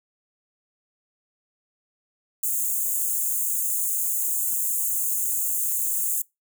white high-pass noise, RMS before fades -25 dBFS, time 2.43-6.22 s, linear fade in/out 5 ms, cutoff 6600 Hz, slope 96 dB/octave, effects noise-tail reverb RT60 0.2 s tail -24 dB re dry

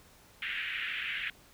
pink band-pass noise, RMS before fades -36 dBFS, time 0.42-1.3 s, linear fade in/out 2 ms, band 1600 to 3100 Hz, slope 48 dB/octave, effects pink hiss -59 dBFS RMS until 1.53 s

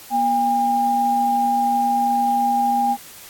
sine tone pair together, 240.3 / 807 Hz, B3 / G#5, -47 / -50 cents, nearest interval octave + major sixth, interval 2097 cents, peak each -25 / -16 dBFS, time 0.1-2.97 s, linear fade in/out 50 ms, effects white hiss -41 dBFS RMS until 3.29 s + AAC 64 kbps

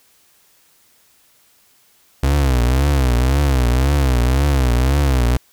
35% pulse tone with vibrato, 65.6 Hz, C2, 5 cents sharp, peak -11 dBFS, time 2.23-5.37 s, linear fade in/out 5 ms, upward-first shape triangle, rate 1.9 Hz, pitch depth 190 cents each way, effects white hiss -55 dBFS RMS until 5.52 s

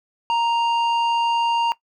square tone with low-pass filter, 932.3 Hz, A#5, in tune, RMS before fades -20 dBFS, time 0.3-1.72 s, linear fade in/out 0 ms, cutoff 3000 Hz, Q 1.1, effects noise-tail reverb RT60 0.1 s tail -18 dB re dry

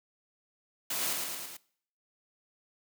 white noise with echo, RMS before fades -33 dBFS, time 0.9-1.13 s, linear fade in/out 5 ms, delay 110 ms, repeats 4, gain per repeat -3 dB, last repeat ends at 1.57 s, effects noise-tail reverb RT60 0.6 s tail -22 dB re dry + high-pass 150 Hz 12 dB/octave

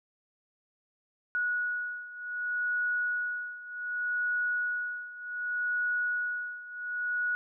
sine beating tone pair, 1461 / 1461.66 Hz, F#6 / F#6, -22 / -22 cents, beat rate 0.66 Hz, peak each -31 / -34 dBFS, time 1.35-7.35 s, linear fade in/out 0 ms, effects none

